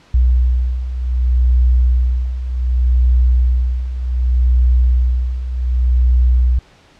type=beating tone pair; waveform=sine; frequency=61.3 / 61.96 Hz; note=B1 / B1; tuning=-12 / +6 cents; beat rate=0.66 Hz; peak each=-17 / -12 dBFS; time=0.14-6.59 s; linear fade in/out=5 ms; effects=pink hiss -48 dBFS RMS until 6.99 s + low-pass 5000 Hz 12 dB/octave